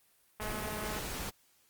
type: click train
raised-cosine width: 0.5 ms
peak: -27 dBFS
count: 126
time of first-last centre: 0.4-0.987 s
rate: 213 Hz
type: noise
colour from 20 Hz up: pink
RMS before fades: -39 dBFS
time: 0.4-1.31 s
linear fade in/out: 20 ms
effects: white hiss -68 dBFS RMS until 1.69 s + Opus 32 kbps